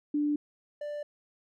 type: tone pair in turn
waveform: sine / triangle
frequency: 294.6 / 589.2 Hz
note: D4 / D5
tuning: +6 / +6 cents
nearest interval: octave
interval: 1200 cents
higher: second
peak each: -25 / -32 dBFS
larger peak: first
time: 0.14-0.36 / 0.81-1.03 s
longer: neither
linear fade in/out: 5 ms
effects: none